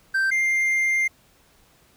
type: tone pair in turn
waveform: triangle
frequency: 1564 / 2103 Hz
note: G6 / C7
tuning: -4 / +8 cents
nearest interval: perfect fourth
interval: 512 cents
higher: second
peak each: -17 dBFS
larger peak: neither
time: 0.14-0.31 / 0.31-1.08 s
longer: second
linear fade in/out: 10 ms
effects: pink hiss -58 dBFS RMS until 1.96 s